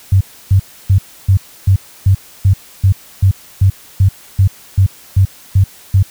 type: tone bursts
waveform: sine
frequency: 96.2 Hz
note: G2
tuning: 32 cents flat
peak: -5 dBFS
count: 16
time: 0.12-6.028 s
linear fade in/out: 5 ms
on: 88 ms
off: 300 ms
effects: white hiss -40 dBFS RMS until 6.1 s